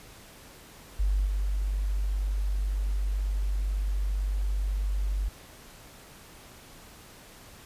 sine tone with level steps, 49 Hz, G1, in tune, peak -22 / -25 dBFS, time 0.99-5.29 s, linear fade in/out 10 ms, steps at 1.25 s, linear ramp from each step 20 ms, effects pink hiss -50 dBFS RMS until 7.65 s + resampled to 32000 Hz

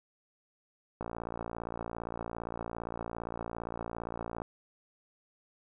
click train, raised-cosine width 1 ms, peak -23 dBFS, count 197, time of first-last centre 1.01-4.419 s, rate 57.5 Hz, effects none

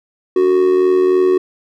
triangle tone with amplitude modulation, 370 Hz, F#4, in tune, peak -5 dBFS, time 0.36-1.38 s, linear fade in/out 5 ms, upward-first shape sine, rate 83.3 Hz, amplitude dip 60%, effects none

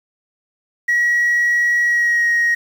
sine tone with pitch glide, 1914 to 1882.2 Hz, A#6 to A#6, +45 to +16 cents, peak -11 dBFS, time 0.88-2.55 s, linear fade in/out 10 ms, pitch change -29 cents, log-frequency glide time 1.84-2.28 s, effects tanh soft clip ceiling -11 dBFS + 7-bit

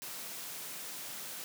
white high-pass noise, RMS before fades -43 dBFS, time 0.02-1.44 s, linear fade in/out 0 ms, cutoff 120 Hz, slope 48 dB/octave, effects none

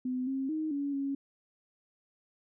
sine tone with pitch steps, 253.9 / 267.8 / 312.4 / 283 / 276.5 Hz, B3 / C4 / D#4 / C#4 / C#4, +48 / +40 / +7 / +36 / -4 cents, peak -30 dBFS, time 0.05-1.15 s, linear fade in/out 5 ms, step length 220 ms, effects none

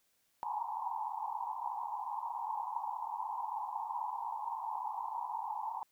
pink band-pass noise, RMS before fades -39 dBFS, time 0.43-5.83 s, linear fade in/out 0 ms, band 820 to 1000 Hz, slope 96 dB/octave, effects white hiss -75 dBFS RMS until 5.91 s

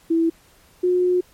sine tone pair in turn, 329.6 / 360.8 Hz, E4 / F#4, 0 / -44 cents, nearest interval major second, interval 156 cents, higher second, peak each -15 dBFS, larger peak neither, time 0.1-0.3 / 0.83-1.21 s, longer second, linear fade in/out 10 ms, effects pink hiss -54 dBFS RMS until 1.33 s + MP3 64 kbps

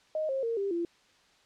sine tone with pitch steps, 622.3 / 535.5 / 460.8 / 396.6 / 341.3 Hz, D#5 / C5 / A#4 / G4 / F4, 0 / +40 / -20 / +20 / -40 cents, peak -28 dBFS, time 0.15-0.85 s, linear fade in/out 2 ms, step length 140 ms, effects white hiss -63 dBFS RMS until 1.45 s + low-pass 5000 Hz 12 dB/octave

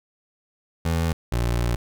25% pulse tone pair in turn, 82.5 / 59.23 Hz, E2 / A#1, +2 / +28 cents, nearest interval tritone, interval 574 cents, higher first, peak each -17 dBFS, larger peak neither, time 0.85-1.13 / 1.32-1.76 s, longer second, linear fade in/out 5 ms, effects none

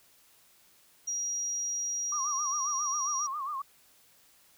sine tone, 5730 Hz, F8, 44 cents sharp, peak -30 dBFS, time 1.07-3.27 s, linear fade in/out 10 ms
sine tone with vibrato, 1138 Hz, C#6, 45 cents sharp, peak -32 dBFS, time 2.12-3.62 s, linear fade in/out 5 ms, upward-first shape sine, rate 7.4 Hz, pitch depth 130 cents each way
effects white hiss -62 dBFS RMS until 4.57 s

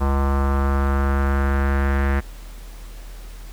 square tone with low-pass filter sweep, 69 Hz, C#2, 7 cents flat, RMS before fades -19 dBFS, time 0-2.21 s, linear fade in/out 20 ms, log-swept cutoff 1100 to 1800 Hz, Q 2.9, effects added 40 Hz sine -34 dBFS peak until 3.52 s + pink hiss -46 dBFS RMS until 3.52 s

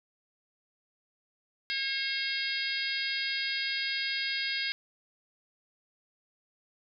harmonic tone, 541 Hz, C#5, 42 cents flat, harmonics 3 / 4 / 5 / 6 / 7 / 8 / 9, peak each -37 / -35 / -40 / -38 / -39 / -39 / -36 dBFS, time 1.7-4.72 s, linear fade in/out 0 ms, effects none

